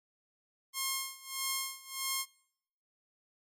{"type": "tone with tremolo", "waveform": "5% pulse", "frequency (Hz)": 1071, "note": "C6", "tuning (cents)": 40, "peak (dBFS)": -19, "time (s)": [0.73, 2.26], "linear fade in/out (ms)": 50, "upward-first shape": "sine", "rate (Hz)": 1.6, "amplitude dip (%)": 90, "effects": ["noise-tail reverb RT60 0.7 s tail -24 dB re dry", "MP3 64 kbps"]}